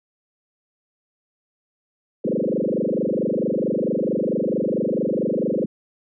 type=tone with frequency modulation; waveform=sine; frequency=365.7 Hz; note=F#4; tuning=20 cents flat; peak=-19 dBFS; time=2.24-5.66 s; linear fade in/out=10 ms; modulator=24.5 Hz; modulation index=7.5; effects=none